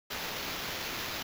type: noise with sample-and-hold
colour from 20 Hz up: blue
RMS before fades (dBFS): -37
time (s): 0.1-1.23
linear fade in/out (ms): 10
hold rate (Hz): 8820
effects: none